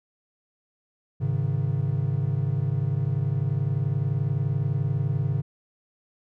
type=chord; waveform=triangle; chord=Ab suspended fourth; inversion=none; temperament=equal with one note detuned; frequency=103.83 / 135.35 / 155.56 Hz; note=Ab2 / Db3 / Eb3; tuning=0 / -41 / 0 cents; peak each=-26 / -23 / -27 dBFS; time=1.2-5.42 s; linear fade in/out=20 ms; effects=none